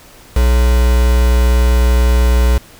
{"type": "tone with quantisation", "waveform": "triangle", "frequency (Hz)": 61, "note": "B1", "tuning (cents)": -21, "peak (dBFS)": -6, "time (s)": [0.36, 2.58], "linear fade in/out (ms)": 5, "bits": 3, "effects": ["pink hiss -41 dBFS RMS until 2.79 s"]}